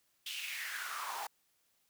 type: noise with high-pass filter sweep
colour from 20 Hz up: pink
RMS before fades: -41 dBFS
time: 0.26-1.27 s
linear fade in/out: 5 ms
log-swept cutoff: 3200 to 790 Hz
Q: 5
effects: white hiss -75 dBFS RMS until 1.89 s